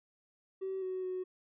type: tone with pitch steps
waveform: triangle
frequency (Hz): 381.9 / 372.7 / 369.2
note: G4 / F#4 / F#4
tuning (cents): -45 / +13 / -4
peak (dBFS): -31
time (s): 0.61-1.24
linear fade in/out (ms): 20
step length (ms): 210
effects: tanh soft clip ceiling -32 dBFS + resampled to 8000 Hz